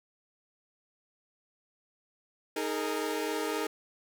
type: chord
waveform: sawtooth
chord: D# suspended fourth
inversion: none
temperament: equal with one note detuned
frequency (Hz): 311.1 / 415.3 / 458.9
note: D#4 / G#4 / A#4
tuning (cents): 0 / 0 / -27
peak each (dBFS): -31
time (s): 2.56-3.67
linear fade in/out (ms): 5
effects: none